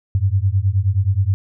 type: beating tone pair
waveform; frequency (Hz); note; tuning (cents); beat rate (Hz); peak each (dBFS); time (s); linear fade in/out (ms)
sine; 92.5 / 102; F#2 / G#2; 0 / -31; 9.5; -17; 0.15-1.34; 0
effects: none